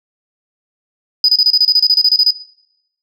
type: tone bursts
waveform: sine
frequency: 4978 Hz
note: D#8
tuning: in tune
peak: -5 dBFS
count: 15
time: 1.24-2.307 s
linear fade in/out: 2 ms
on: 45 ms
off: 28 ms
effects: noise-tail reverb RT60 0.8 s tail -20 dB re dry + tanh soft clip ceiling -3 dBFS